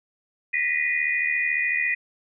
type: tone cluster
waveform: sine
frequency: 1868 / 1946 / 2020 / 2462 Hz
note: A#6 / B6 / B6 / D#7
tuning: +3 / -26 / +39 / -19 cents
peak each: -30 / -26 / -28 / -25 dBFS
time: 0.53-1.95 s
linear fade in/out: 10 ms
effects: none